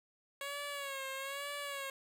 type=tone with vibrato; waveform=10% pulse; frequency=554.4 Hz; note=C#5; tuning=in tune; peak=-31 dBFS; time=0.41-1.9 s; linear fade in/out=2 ms; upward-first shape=sine; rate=1.1 Hz; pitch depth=66 cents each way; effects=none